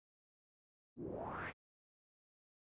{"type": "noise with low-pass filter sweep", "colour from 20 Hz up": "pink", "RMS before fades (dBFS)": -44, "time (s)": [0.96, 1.53], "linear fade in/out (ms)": 50, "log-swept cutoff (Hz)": [260, 2400], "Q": 3.5, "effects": ["high-pass 80 Hz 12 dB/octave", "resampled to 8000 Hz"]}